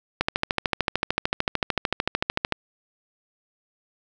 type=click train; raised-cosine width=0.3 ms; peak=-5 dBFS; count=32; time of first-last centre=0.21-2.523 s; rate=13.4 Hz; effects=none